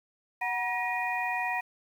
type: tone cluster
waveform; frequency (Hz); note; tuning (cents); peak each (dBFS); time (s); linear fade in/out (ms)
sine; 740 / 958 / 1895 / 2451; F#5 / A#5 / A#6 / D#7; 0 / +47 / +28 / -27; -33 / -34 / -33 / -34; 0.41-1.61; 10
effects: 9-bit